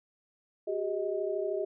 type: tone cluster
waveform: sine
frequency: 372.7 / 405.7 / 629 Hz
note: F#4 / G#4 / D#5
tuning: +13 / -41 / +19 cents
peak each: -34 / -33 / -34 dBFS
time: 0.67-1.65 s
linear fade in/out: 10 ms
effects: none